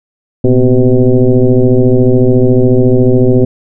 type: tone with frequency modulation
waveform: sine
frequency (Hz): 132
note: C3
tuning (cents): +16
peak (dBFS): -4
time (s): 0.44-3.45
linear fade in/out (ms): 5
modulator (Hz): 125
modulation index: 2.8
effects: none